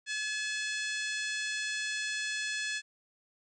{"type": "harmonic tone with a mistuned harmonic", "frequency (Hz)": 854, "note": "G#5", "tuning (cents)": 48, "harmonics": [2, 3, 4, 5, 6, 7, 8, 9, 10], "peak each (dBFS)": [-35, -39, -41, -43, -45, -46, -47, -48, -49], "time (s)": [0.06, 2.82], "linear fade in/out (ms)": 50, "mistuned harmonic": 3, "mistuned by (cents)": 19, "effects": []}